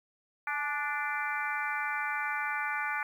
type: harmonic tone with a mistuned harmonic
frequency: 293.7 Hz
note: D4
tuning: in tune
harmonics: 3 / 4 / 5 / 6 / 7 / 8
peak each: -37 / -38 / -35 / -38 / -39 / -39 dBFS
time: 0.47-3.03 s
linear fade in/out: 2 ms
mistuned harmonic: 3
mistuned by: -45 cents
effects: 10-bit